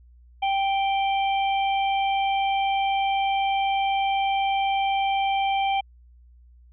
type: harmonic tone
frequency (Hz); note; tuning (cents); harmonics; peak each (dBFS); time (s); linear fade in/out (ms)
784; G5; 0; 1 / 3 / 4; -21 / -31 / -33; 0.42-5.81; 10
effects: added 60 Hz sine -49 dBFS peak until 6.72 s